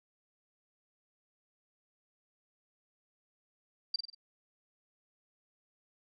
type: tone with echo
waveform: sine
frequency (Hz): 4692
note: D8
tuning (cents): -2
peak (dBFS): -27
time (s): 3.94-3.96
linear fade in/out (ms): 5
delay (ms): 47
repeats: 4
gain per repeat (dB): -6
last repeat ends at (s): 4.148
effects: none